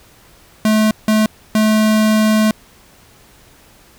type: tone bursts at uneven times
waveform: square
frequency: 216.1 Hz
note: A3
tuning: 31 cents flat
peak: -11 dBFS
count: 3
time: 0.65-0.91 / 1.08-1.26 / 1.55-2.51 s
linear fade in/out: 2 ms
effects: pink hiss -47 dBFS RMS until 3.98 s